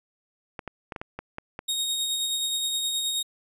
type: clicks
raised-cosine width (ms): 0.5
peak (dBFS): -19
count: 8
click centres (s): 0.592 / 0.677 / 0.922 / 0.962 / 1.015 / 1.19 / 1.384 / 1.591
type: tone with tremolo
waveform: sawtooth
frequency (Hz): 3737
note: A#7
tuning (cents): +4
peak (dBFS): -21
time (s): 1.68-3.23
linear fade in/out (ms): 10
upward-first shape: sine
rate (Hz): 9.5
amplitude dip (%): 30
effects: resampled to 32000 Hz